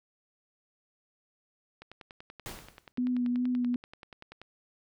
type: click train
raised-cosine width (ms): 0.3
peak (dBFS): -30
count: 28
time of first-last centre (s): 1.82-4.416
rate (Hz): 10.4
type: noise with exponential decay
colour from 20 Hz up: pink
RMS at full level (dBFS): -38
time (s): 2.46-2.92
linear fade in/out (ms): 0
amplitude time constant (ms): 100
type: tone with vibrato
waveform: sine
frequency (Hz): 246.9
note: B3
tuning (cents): 0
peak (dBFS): -26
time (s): 2.98-3.76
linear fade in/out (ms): 2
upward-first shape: triangle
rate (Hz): 2.5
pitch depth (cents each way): 28
effects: none